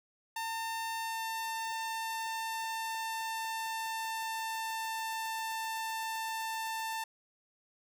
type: tone with pitch glide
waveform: sawtooth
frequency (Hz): 900 to 892.2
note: A5 to A5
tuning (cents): +39 to +24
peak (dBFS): -31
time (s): 0.36-7.04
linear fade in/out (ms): 5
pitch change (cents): -15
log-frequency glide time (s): 0.98-5.32
effects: none